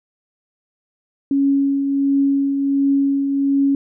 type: tone with tremolo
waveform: sine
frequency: 277.2 Hz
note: C#4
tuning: in tune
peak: -12 dBFS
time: 1.31-3.75 s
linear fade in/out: 2 ms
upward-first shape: triangle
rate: 1.4 Hz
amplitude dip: 45%
effects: none